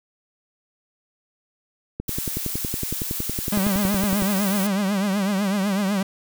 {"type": "click train", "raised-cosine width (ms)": 3, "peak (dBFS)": -14, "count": 25, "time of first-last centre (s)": [2, 4.222], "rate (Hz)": 10.8}
{"type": "noise", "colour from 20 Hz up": "blue", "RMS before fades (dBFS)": -29, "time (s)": [2.08, 4.67], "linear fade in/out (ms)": 5}
{"type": "tone with vibrato", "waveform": "45% pulse", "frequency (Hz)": 198.3, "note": "G3", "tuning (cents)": 20, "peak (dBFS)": -20, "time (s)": [3.52, 6.03], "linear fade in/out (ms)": 5, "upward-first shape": "triangle", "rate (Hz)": 8, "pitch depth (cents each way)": 120}
{"effects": []}